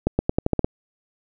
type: accelerating click train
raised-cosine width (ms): 2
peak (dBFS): -5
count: 8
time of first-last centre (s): 0.07-0.645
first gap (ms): 120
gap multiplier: 0.87
effects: none